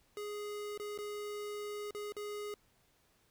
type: tone with dropouts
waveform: square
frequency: 415.3 Hz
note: G#4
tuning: in tune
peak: -40 dBFS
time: 0.17-2.54 s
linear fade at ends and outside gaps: 1 ms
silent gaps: 0.776-0.798 / 0.977-0.987 / 1.908-1.948 / 2.122-2.166 s
effects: pink hiss -71 dBFS RMS until 3.3 s